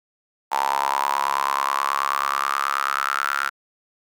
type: tone with high-pass filter sweep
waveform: sawtooth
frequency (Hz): 69.3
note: C#2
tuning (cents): 0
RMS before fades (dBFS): -23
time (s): 0.51-3.5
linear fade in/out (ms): 20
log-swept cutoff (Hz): 890 to 1400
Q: 8
effects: none